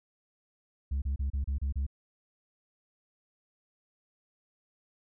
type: tone bursts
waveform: sine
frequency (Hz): 68.8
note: C#2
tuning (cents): -12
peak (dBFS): -25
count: 7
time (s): 0.91-1.866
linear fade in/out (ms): 10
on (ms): 110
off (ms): 31
effects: tanh soft clip ceiling -27 dBFS

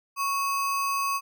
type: tone with sample-and-hold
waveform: sine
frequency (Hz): 1108.7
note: C#6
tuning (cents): 0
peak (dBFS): -24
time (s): 0.16-1.21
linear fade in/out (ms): 50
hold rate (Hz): 3675
effects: none

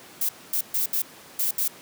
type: noise bursts at uneven times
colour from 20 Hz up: violet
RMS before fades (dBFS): -24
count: 6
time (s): 0.21-0.29 / 0.53-0.61 / 0.74-0.86 / 0.93-1.02 / 1.39-1.51 / 1.58-1.68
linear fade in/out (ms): 5
effects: pink hiss -46 dBFS RMS until 1.81 s + high-pass 200 Hz 12 dB/octave

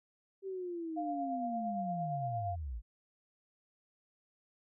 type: linear sweep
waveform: sine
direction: down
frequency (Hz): 392 to 49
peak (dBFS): -37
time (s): 0.42-2.82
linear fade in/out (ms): 50
type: tone with tremolo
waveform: sine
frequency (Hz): 698.5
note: F5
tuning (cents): 0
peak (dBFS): -34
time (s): 0.96-2.56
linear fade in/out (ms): 20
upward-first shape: sine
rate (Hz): 8.7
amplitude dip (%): 35
effects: none

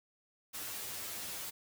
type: noise with comb filter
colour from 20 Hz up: white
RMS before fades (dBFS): -42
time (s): 0.53-1.51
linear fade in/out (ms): 20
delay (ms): 9.9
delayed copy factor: +1
effects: none

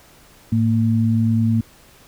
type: tone pair together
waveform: sine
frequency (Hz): 109.18 / 227.7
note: A2 / A#3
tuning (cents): -13 / -40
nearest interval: octave + minor second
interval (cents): 1273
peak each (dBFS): -17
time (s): 0.52-1.61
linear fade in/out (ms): 5
effects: pink hiss -49 dBFS RMS until 2.07 s

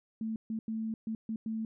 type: tone bursts at uneven times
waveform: sine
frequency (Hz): 221.7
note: A3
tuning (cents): +13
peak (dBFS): -32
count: 6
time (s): 0.21-0.36 / 0.5-0.59 / 0.68-0.94 / 1.07-1.15 / 1.29-1.36 / 1.46-1.65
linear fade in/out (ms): 2
effects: none

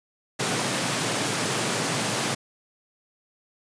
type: high-pass noise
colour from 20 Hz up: pink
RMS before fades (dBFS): -26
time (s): 0.39-2.35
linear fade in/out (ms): 10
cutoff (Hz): 110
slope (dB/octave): 96
effects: resampled to 22050 Hz

